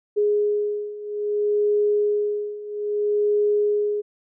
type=beating tone pair; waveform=sine; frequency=415.3 / 415.91 Hz; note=G#4 / G#4; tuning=0 / +3 cents; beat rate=0.61 Hz; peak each=-24 / -21 dBFS; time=0.16-4.02 s; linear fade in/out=20 ms; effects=none